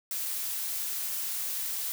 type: noise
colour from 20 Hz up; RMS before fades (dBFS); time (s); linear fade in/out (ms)
blue; -33; 0.11-1.92; 0
effects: none